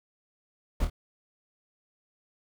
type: noise with echo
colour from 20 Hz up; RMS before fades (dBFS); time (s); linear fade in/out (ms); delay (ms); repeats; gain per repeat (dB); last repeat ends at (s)
brown; -26; 0.8-0.85; 5; 25; 2; -6; 0.9
effects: none